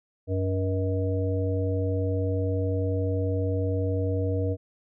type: harmonic tone with a mistuned harmonic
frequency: 95.2 Hz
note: F#2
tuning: 50 cents sharp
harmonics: 1 / 3 / 5 / 7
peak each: -25 / -32 / -30 / -36 dBFS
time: 0.27-4.57 s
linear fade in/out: 50 ms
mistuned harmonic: 7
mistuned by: -83 cents
effects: none